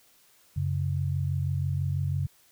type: tone pair together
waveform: sine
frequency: 92.5 / 138.59 Hz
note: F#2 / C#3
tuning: 0 / 0 cents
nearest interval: perfect fifth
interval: 700 cents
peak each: -28 dBFS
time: 0.56-2.27 s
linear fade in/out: 10 ms
effects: white hiss -61 dBFS RMS until 2.51 s